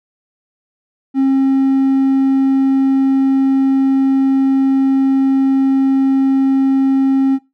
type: tone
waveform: triangle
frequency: 268.8 Hz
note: C4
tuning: 47 cents sharp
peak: -7 dBFS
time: 1.14-7.39 s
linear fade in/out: 50 ms
effects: noise-tail reverb RT60 0.2 s tail -17 dB re dry + tanh soft clip ceiling -3 dBFS